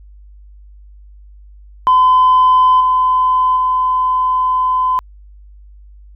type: tone with level steps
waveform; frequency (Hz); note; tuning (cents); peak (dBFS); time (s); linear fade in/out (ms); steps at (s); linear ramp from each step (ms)
sine; 1018; C6; -48; -5 / -9 / -11; 1.87-4.99; 0; 2.8 / 3.56; 10
effects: tanh soft clip ceiling -4 dBFS + added 50 Hz sine -37 dBFS peak until 6.15 s